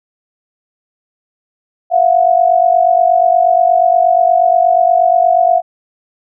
sine tone pair together, 676 / 724.4 Hz, E5 / F#5, +43 / -37 cents, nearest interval minor second, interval 120 cents, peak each -10 dBFS, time 1.9-5.62 s, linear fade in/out 50 ms, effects none

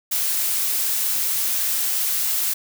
blue noise, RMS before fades -22 dBFS, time 0.11-2.54 s, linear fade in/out 10 ms, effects none

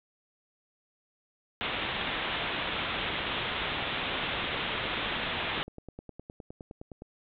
white low-pass noise, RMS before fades -33 dBFS, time 1.61-5.63 s, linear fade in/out 0 ms, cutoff 3700 Hz, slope 96 dB/octave
click train, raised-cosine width 2 ms, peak -29 dBFS, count 40, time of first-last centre 3-7.021 s, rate 9.7 Hz
effects none

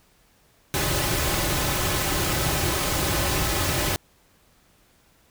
pink noise with comb filter, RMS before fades -24 dBFS, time 0.74-3.96 s, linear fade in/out 0 ms, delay 4.3 ms, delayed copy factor -0.55, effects pink hiss -60 dBFS RMS until 5.3 s

